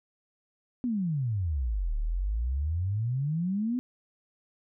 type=exponential two-way sweep; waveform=sine; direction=down then up; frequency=256.5 to 35.73 to 256.5 Hz; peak=-26 dBFS; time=0.84-3.79 s; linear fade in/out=0 ms; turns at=1.96 s; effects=none